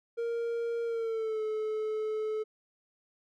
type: tone with pitch glide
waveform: triangle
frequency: 466.2 to 432.5 Hz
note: A#4 to A4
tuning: 0 to -30 cents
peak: -28 dBFS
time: 0.17-2.44 s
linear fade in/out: 20 ms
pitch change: -130 cents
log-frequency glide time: 0.84-1.42 s
effects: none